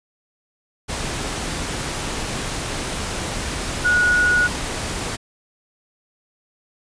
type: tone in noise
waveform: sine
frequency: 1456 Hz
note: F#6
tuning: 28 cents flat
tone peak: -14 dBFS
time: 3.84-4.48 s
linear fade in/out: 20 ms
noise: pink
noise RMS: -26 dBFS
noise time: 0.88-5.17 s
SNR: +9 dB
effects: resampled to 22050 Hz